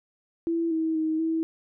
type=tone with pitch steps; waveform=sine; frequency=333.2 / 321.4 / 315.8 / 324.1 Hz; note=E4 / E4 / D#4 / E4; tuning=+19 / -44 / +26 / -29 cents; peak=-23 dBFS; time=0.47-1.43 s; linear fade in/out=0 ms; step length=240 ms; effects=none